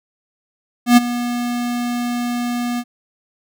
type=tone with ADSR envelope; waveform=square; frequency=241.7 Hz; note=B3; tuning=37 cents flat; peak=-5 dBFS; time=0.86-2.84 s; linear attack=110 ms; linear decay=21 ms; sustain=-15 dB; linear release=53 ms; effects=none